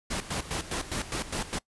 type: noise with tremolo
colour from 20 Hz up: pink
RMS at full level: -31 dBFS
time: 0.1-1.59 s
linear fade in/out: 10 ms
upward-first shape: square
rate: 4.9 Hz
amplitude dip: 75%
effects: noise-tail reverb RT60 0.1 s tail -23 dB re dry + resampled to 24000 Hz

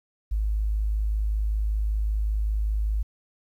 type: tone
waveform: sine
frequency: 52.6 Hz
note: G#1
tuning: 23 cents sharp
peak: -22 dBFS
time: 0.31-3.03 s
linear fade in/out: 10 ms
effects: 10-bit

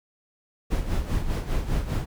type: noise with tremolo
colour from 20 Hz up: brown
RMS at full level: -23 dBFS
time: 0.7-2.06 s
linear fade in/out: 20 ms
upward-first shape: sine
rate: 5 Hz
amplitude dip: 65%
effects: none

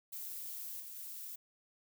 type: noise with level steps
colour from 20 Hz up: violet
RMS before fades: -44 / -48 / -46 dBFS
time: 0.12-1.36 s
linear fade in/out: 10 ms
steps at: 0.8 / 0.96 s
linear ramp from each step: 5 ms
effects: none

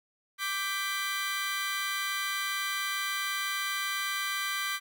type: chord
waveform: 25% pulse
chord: G major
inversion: second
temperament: equal with one note detuned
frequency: 1174.7 / 1568 / 1993.9 Hz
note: D6 / G6 / B6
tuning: 0 / 0 / +16 cents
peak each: -31 dBFS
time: 0.38-4.8 s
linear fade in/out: 50 ms
effects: none

